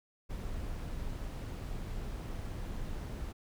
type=noise; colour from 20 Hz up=brown; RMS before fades=-39 dBFS; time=0.29-3.33 s; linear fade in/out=20 ms; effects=none